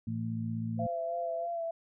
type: harmonic tone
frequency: 56.1 Hz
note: A1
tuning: 34 cents sharp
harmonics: 2 / 3 / 4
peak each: -35 / -41 / -35 dBFS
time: 0.07-0.87 s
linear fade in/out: 5 ms
type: tone with tremolo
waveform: sine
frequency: 515 Hz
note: C5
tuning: 28 cents flat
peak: -37 dBFS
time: 0.77-1.48 s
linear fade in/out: 50 ms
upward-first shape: triangle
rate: 2.8 Hz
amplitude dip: 35%
type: tone with vibrato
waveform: sine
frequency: 675 Hz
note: E5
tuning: 41 cents sharp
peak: -32 dBFS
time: 0.79-1.71 s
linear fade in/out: 5 ms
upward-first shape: sine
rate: 3.2 Hz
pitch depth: 31 cents each way
effects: none